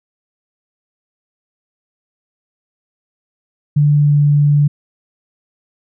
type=tone with pitch glide; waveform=sine; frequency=146.83 to 145.82 Hz; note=D3 to D3; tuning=0 to -12 cents; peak=-8 dBFS; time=3.76-4.68 s; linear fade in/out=10 ms; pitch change=-12 cents; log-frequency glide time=3.96-4.15 s; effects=none